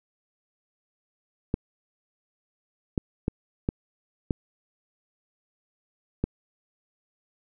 clicks, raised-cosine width 3 ms, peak -11 dBFS, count 6, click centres 1.541 / 2.978 / 3.281 / 3.689 / 4.308 / 6.24 s, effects none

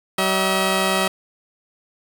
10% pulse tone pair together, 190.4 / 640.4 Hz, F#3 / D#5, +50 / +50 cents, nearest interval octave + major sixth, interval 2100 cents, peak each -12 dBFS, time 0.18-1.08 s, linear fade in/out 5 ms, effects 7-bit

